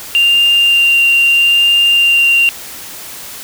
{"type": "tone with vibrato", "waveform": "triangle", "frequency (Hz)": 2785, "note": "F7", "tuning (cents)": -5, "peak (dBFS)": -4, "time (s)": [0.15, 2.49], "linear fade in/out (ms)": 0, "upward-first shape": "sine", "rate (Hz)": 0.78, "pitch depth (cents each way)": 9, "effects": ["tanh soft clip ceiling -3 dBFS", "white hiss -29 dBFS RMS until 3.43 s"]}